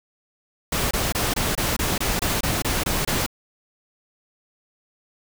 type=noise bursts; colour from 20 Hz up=pink; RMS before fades=-23 dBFS; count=12; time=0.72-3.264 s; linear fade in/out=5 ms; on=190 ms; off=24 ms; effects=none